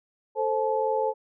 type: tone cluster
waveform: sine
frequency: 441.2 / 526 / 863 Hz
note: A4 / C5 / A5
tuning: +5 / +9 / -34 cents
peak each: -27 dBFS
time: 0.35-1.14 s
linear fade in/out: 50 ms
effects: none